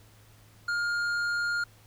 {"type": "tone with tanh clipping", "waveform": "triangle", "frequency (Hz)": 1413, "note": "F6", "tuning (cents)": 20, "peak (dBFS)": -28, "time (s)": [0.68, 1.64], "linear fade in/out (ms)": 5, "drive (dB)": 13, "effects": ["added 107 Hz sine -56 dBFS peak until 1.86 s", "pink hiss -59 dBFS RMS until 1.86 s"]}